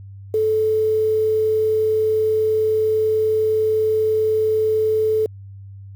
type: tone with quantisation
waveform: sine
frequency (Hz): 435.3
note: A4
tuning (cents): -19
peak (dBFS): -15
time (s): 0.34-5.26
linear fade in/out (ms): 2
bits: 7
effects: added 98 Hz sine -35 dBFS peak until 5.95 s